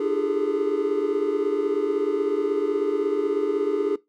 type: tone cluster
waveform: triangle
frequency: 298.7 / 344.7 / 395.1 / 411.4 / 440.8 Hz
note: D4 / F4 / G4 / G#4 / A4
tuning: +29 / -23 / +14 / -16 / +3 cents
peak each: -27 / -30 / -28 / -22 / -28 dBFS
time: 0-3.96 s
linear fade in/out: 5 ms
effects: noise-tail reverb RT60 0.2 s tail -20 dB re dry